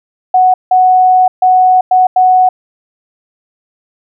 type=tone bursts at uneven times; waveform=sine; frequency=740 Hz; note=F#5; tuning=in tune; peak=-4 dBFS; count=5; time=0.34-0.54 / 0.71-1.28 / 1.42-1.81 / 1.91-2.07 / 2.16-2.49 s; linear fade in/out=5 ms; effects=none